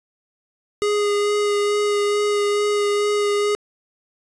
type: tone with vibrato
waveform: square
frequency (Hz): 412.5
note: G#4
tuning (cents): -12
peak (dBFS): -18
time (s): 0.82-3.55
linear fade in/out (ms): 0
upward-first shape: sine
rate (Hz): 2.3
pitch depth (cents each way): 12
effects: resampled to 22050 Hz + 10-bit